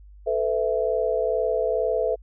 sine chord, A suspended second, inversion none, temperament equal with one note detuned, 440 / 502.2 / 659.3 Hz, A4 / B4 / E5, 0 / +29 / 0 cents, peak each -25 dBFS, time 0.26-2.16 s, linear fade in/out 20 ms, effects added 50 Hz sine -44 dBFS peak until 2.22 s

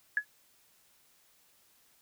sine tone with exponential decay, 1691 Hz, G#6, 31 cents sharp, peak -21 dBFS, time 0.17-0.25 s, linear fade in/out 2 ms, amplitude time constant 16 ms, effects white hiss -66 dBFS RMS until 2.01 s

